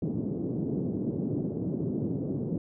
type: band-pass noise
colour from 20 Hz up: pink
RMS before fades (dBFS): -31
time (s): 0.02-2.58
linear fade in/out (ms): 2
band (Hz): 130 to 390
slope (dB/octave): 24
effects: none